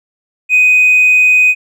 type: tone with hard clipping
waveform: triangle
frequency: 2500 Hz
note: D#7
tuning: 8 cents sharp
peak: -5 dBFS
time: 0.49-1.55 s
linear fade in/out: 50 ms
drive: 2 dB
effects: none